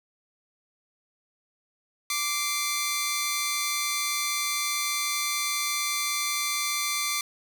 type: tone pair together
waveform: 10% pulse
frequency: 1170.2 / 2085 Hz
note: D6 / C7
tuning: -7 / -7 cents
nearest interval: minor seventh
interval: 1000 cents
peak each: -20 dBFS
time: 2.1-7.21 s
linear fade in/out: 2 ms
effects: none